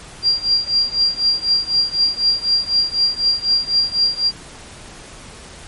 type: tone with tremolo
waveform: sine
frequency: 4763 Hz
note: D8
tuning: 24 cents sharp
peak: -10 dBFS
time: 0.22-4.32 s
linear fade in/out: 50 ms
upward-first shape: triangle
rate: 4 Hz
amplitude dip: 95%
effects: pink hiss -38 dBFS RMS until 5.67 s + MP3 48 kbps